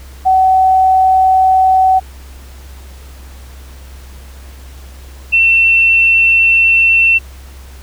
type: tone pair in turn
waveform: sine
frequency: 755 / 2696 Hz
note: F#5 / E7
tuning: +35 / +38 cents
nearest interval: octave + minor seventh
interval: 2203 cents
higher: second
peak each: -6 dBFS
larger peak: neither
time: 0.25-2 / 5.32-7.19 s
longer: second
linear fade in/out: 20 ms
effects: added 66 Hz sine -31 dBFS peak until 7.82 s + pink hiss -41 dBFS RMS until 7.82 s